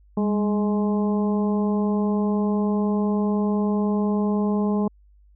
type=harmonic tone with a mistuned harmonic; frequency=210 Hz; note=G#3; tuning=19 cents sharp; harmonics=1 / 2 / 3 / 4 / 5; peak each=-20 / -27 / -34 / -34 / -36 dBFS; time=0.17-4.88 s; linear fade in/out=5 ms; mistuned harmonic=1; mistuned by=-50 cents; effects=added 50 Hz sine -51 dBFS peak until 5.35 s